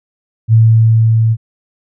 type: tone with level ramp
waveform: sine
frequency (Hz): 112.5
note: A2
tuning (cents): +39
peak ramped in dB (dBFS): -3 to -8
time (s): 0.48-1.37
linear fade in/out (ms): 50
effects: none